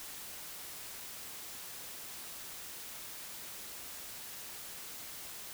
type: silence
effects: white hiss -46 dBFS RMS until 5.53 s